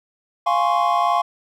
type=chord; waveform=triangle; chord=Db major seventh; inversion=first; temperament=equal; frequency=698.5 / 830.6 / 1046.5 / 1108.7 Hz; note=F5 / Ab5 / C6 / Db6; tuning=0 / 0 / 0 / 0 cents; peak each=-18 / -21 / -20 / -20 dBFS; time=0.46-1.22 s; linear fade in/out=10 ms; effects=none